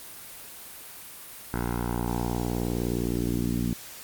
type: tone with low-pass filter sweep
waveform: 10% pulse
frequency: 59.5 Hz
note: A#1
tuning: 36 cents sharp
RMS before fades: -28 dBFS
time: 1.54-3.73 s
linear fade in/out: 0 ms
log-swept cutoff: 1500 to 230 Hz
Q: 1.9
effects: white hiss -43 dBFS RMS until 4.03 s + Opus 32 kbps